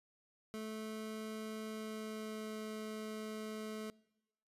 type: tone with pitch glide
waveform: 25% pulse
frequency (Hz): 217.9 to 216.4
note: A3 to A3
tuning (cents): -17 to -29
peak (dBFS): -38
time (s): 0.54-3.9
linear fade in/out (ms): 0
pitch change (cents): -12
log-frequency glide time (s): 1.64-2.58
effects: noise-tail reverb RT60 1.0 s tail -24 dB re dry + resampled to 32000 Hz